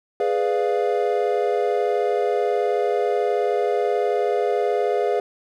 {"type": "chord", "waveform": "triangle", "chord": "G# diminished seventh", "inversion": "none", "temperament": "equal", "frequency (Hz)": [415.3, 493.9, 587.3, 698.5], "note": ["G#4", "B4", "D5", "F5"], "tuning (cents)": [0, 0, 0, 0], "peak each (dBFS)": [-20, -22, -26, -23], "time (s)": [0.2, 5.2], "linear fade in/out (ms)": 2, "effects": []}